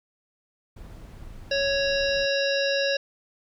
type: noise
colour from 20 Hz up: brown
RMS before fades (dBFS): -42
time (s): 0.76-2.26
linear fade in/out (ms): 10
type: harmonic tone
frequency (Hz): 554.4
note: C#5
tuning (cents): 0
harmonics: 1 / 3 / 5 / 7 / 9 / 10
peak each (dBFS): -24 / -29 / -31 / -32 / -34 / -34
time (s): 1.51-2.97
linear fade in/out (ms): 5
effects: none